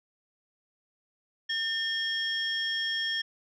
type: tone cluster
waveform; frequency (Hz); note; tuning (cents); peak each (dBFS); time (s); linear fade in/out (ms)
sine; 1800 / 3265 / 5420; A6 / G#7 / E8; +39 / -30 / +47; -31 / -30 / -36; 1.49-3.22; 10
effects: tanh soft clip ceiling -19 dBFS